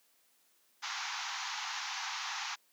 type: band-pass noise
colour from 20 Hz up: pink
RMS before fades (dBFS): -39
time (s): 0.82-2.56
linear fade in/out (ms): 20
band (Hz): 780 to 6700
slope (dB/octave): 96
effects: white hiss -70 dBFS RMS until 2.72 s + high-pass 200 Hz 12 dB/octave